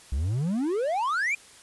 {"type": "exponential sweep", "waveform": "triangle", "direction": "up", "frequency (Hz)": [60.3, 2478], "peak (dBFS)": -22, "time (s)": [0.12, 1.35], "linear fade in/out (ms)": 5, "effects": ["white hiss -51 dBFS RMS until 1.62 s", "resampled to 24000 Hz"]}